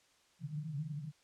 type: band-pass noise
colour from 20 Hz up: white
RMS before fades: -41 dBFS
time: 0.39-1.12 s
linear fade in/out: 50 ms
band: 140 to 160 Hz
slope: 96 dB/octave
effects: white hiss -69 dBFS RMS until 1.23 s + low-pass 7000 Hz 12 dB/octave